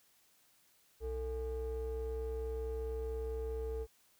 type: ring-modulated tone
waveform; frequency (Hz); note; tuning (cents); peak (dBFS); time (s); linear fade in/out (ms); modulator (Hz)
triangle; 191.7; G3; -38; -31; 1-3.87; 50; 254
effects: white hiss -69 dBFS RMS until 4.19 s

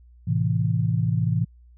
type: chord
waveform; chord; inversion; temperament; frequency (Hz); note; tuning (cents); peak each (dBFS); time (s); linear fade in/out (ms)
sine; A minor; none; equal; 110 / 130.81 / 164.81; A2 / C3 / E3; 0 / 0 / 0; -23 / -25 / -24; 0.27-1.45; 10
effects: added 60 Hz sine -48 dBFS peak until 1.77 s

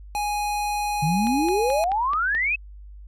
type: tone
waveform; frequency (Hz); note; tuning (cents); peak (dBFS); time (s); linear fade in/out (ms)
square; 830; G#5; -1; -24; 0.15-1.84; 0
type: exponential sweep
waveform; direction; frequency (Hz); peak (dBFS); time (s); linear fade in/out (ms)
sine; up; 145.5 to 2637; -20; 1.02-2.56; 10
type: click train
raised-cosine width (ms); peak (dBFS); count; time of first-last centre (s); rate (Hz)
0.3; -20; 6; 1.27-2.35; 4.63
effects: added 50 Hz sine -39 dBFS peak until 3.07 s + resampled to 32000 Hz

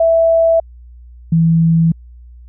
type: tone pair in turn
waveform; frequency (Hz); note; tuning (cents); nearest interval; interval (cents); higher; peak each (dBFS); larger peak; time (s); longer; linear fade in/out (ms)
sine; 659.3 / 164.48; E5 / E3; 0 / -4; 2 octaves; 2404; first; -8; neither; 0-0.6 / 1.32-1.92; neither; 5
effects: added 60 Hz sine -35 dBFS peak until 2.48 s

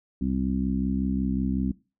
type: harmonic tone with a mistuned harmonic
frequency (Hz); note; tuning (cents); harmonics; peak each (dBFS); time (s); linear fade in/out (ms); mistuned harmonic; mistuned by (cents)
65.41; C2; 0; 1 / 2 / 3 / 4 / 5; -31 / -36 / -27 / -28 / -38; 0.21-1.72; 5; 1; +16
effects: noise-tail reverb RT60 0.3 s tail -21 dB re dry

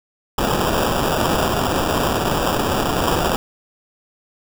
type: noise with sample-and-hold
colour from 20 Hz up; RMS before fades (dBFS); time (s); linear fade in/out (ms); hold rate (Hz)
white; -19; 0.38-3.36; 2; 2100
effects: none

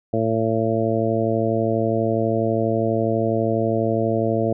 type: harmonic tone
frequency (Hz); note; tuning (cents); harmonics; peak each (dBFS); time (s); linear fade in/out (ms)
112.2; A2; +34; 1 / 2 / 3 / 4 / 5 / 6; -25 / -25 / -25 / -25 / -25 / -25; 0.13-4.53; 5
effects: none

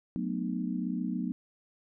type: chord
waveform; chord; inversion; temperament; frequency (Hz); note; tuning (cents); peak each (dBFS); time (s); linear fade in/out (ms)
sine; B dominant seventh; second; equal with one note detuned; 185 / 220 / 246.9 / 303.3; F#3 / A3 / B3 / D#4; 0 / 0 / 0 / -44; -34 / -37 / -34 / -38; 0.16-1.32; 0
effects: none

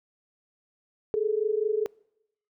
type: tone pair together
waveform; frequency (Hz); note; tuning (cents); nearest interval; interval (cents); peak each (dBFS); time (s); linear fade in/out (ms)
sine; 416.5 / 441.3; G#4 / A4; +5 / +5; minor second; 100; -26; 1.14-1.86; 0
effects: noise-tail reverb RT60 0.8 s tail -26 dB re dry

